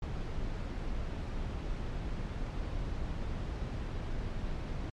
brown noise, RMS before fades -36 dBFS, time 0.02-4.9 s, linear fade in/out 5 ms, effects low-pass 5000 Hz 12 dB/octave + MP3 64 kbps

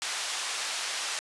white band-pass noise, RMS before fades -33 dBFS, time 0.02-1.19 s, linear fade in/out 0 ms, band 750 to 6400 Hz, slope 12 dB/octave, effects resampled to 24000 Hz

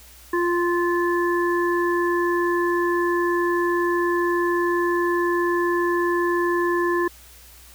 harmonic tone, 348.2 Hz, F4, 5 cents flat, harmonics 1 / 3 / 5, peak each -20 / -25 / -27 dBFS, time 0.33-7.08 s, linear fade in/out 5 ms, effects added 60 Hz sine -49 dBFS peak until 7.74 s + white hiss -48 dBFS RMS until 7.74 s

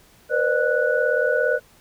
sine tone cluster, 480.6 / 518 / 602 / 1476 Hz, B4 / C5 / D5 / F#6, -47 / -17 / +43 / -5 cents, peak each -23 dBFS, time 0.29-1.6 s, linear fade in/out 50 ms, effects pink hiss -54 dBFS RMS until 1.8 s

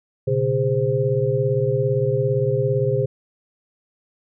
sine tone cluster, 122 / 139.6 / 407.7 / 519 Hz, B2 / C#3 / G#4 / C5, -21 / +13 / -32 / -14 cents, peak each -23 / -23 / -22 / -23 dBFS, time 0.27-3.06 s, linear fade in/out 10 ms, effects none

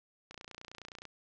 click train, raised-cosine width 0.2 ms, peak -29 dBFS, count 23, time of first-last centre 0.31-1.053 s, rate 29.6 Hz, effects low-pass 7000 Hz 12 dB/octave

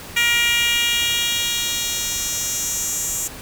10% pulse tone with high-pass filter sweep, 473.2 Hz, A#4, 26 cents sharp, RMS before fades -21 dBFS, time 0.16-3.28 s, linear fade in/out 10 ms, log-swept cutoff 2200 to 7500 Hz, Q 2.1, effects pink hiss -36 dBFS RMS until 3.41 s

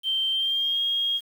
sine tone with pitch glide, 3133 to 3259 Hz, G7 to G#7, -2 to -33 cents, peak -22 dBFS, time 0.03-1.21 s, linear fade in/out 50 ms, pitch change +69 cents, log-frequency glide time 0.31-0.8 s, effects 8-bit

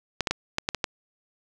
clicks, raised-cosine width 0.2 ms, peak -7 dBFS, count 7, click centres 0.207 / 0.272 / 0.31 / 0.584 / 0.689 / 0.747 / 0.842 s, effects none

